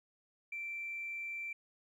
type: tone with tanh clipping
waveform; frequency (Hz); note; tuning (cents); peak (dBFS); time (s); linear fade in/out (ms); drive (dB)
triangle; 2345; D7; -3; -38; 0.52-1.53; 5; 1
effects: none